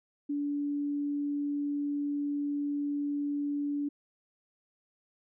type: tone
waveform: sine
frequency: 288.4 Hz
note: D4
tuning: 31 cents flat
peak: -29 dBFS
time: 0.29-3.89 s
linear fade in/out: 10 ms
effects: none